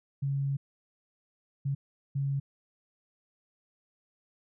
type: tone bursts at uneven times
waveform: sine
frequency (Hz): 138.59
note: C#3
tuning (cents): 0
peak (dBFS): -27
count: 3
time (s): 0.22-0.57 / 1.65-1.75 / 2.15-2.4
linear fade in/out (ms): 10
effects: none